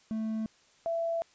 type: tone pair in turn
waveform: triangle / sine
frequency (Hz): 220 / 667.7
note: A3 / E5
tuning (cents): 0 / +22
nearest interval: octave + perfect fifth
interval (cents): 1922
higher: second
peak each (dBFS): -28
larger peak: neither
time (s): 0.11-0.46 / 0.86-1.22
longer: second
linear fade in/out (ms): 0
effects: white hiss -63 dBFS RMS until 1.34 s + resampled to 16000 Hz